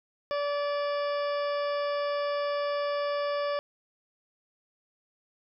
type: harmonic tone with a mistuned harmonic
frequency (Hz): 577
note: D5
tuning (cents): -31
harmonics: 1 / 2 / 3 / 4 / 5 / 6 / 8 / 9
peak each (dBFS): -28 / -34 / -41 / -45 / -47 / -47 / -47 / -49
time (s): 0.31-3.59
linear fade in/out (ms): 0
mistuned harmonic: 4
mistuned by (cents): +28
effects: none